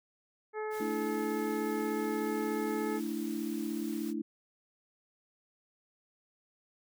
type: harmonic tone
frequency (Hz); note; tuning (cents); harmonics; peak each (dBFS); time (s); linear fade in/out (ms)
430; A4; -40; 1 / 2 / 3 / 4 / 5; -35 / -41 / -45 / -47 / -49; 0.53-3.01; 50
type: noise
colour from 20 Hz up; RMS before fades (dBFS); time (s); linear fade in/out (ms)
white; -50; 0.7-4.14; 50
type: chord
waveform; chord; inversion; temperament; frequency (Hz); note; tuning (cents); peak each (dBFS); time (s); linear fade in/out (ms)
sine; A suspended fourth; none; just; 220 / 293.3 / 330; A3 / D4 / E4; 0 / -2 / +2; -37; 0.8-4.22; 5
effects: none